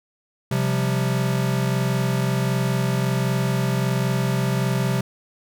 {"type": "chord", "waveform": "square", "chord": "C suspended fourth", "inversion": "none", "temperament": "equal", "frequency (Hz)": [130.81, 174.61, 196], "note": ["C3", "F3", "G3"], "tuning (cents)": [0, 0, 0], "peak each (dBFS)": [-22, -27, -28], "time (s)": [0.51, 5.01], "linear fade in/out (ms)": 5, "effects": []}